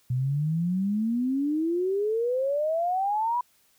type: exponential sweep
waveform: sine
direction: up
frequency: 122.4 to 992 Hz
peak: -23 dBFS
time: 0.1-3.41 s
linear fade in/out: 5 ms
effects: white hiss -64 dBFS RMS until 3.78 s